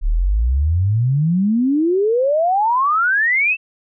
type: exponential sweep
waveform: sine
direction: up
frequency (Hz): 34.65 to 2703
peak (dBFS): -13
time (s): 0.01-3.57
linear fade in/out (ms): 50
effects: none